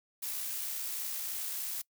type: noise with amplitude modulation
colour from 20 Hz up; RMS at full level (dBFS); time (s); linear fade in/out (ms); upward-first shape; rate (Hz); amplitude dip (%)
blue; -36; 0.22-1.82; 10; sine; 63; 25
effects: noise-tail reverb RT60 0.1 s tail -23 dB re dry